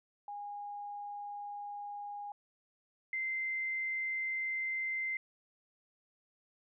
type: tone pair in turn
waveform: sine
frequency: 819 / 2079 Hz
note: G#5 / C7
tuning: -24 / -12 cents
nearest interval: octave + major third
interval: 1612 cents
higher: second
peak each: -40 / -33 dBFS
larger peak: second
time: 0.28-2.32 / 3.13-5.17 s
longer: neither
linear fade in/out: 2 ms
effects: none